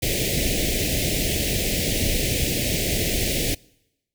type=band-stop noise; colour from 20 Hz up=pink; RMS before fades=-23 dBFS; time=0.02-3.55 s; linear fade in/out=10 ms; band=650 to 2000 Hz; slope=48 dB/octave; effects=noise-tail reverb RT60 0.9 s tail -25 dB re dry